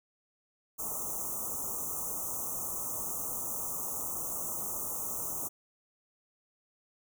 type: band-stop noise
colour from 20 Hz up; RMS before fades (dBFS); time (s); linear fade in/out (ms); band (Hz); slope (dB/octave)
white; -36; 0.78-5.49; 20; 1300 to 6000; 96
effects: none